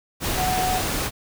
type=tone in noise; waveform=sine; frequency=740 Hz; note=F#5; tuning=in tune; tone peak=-22 dBFS; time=0.36-0.82 s; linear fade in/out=50 ms; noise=pink; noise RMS=-25 dBFS; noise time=0.2-1.11 s; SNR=0 dB; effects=none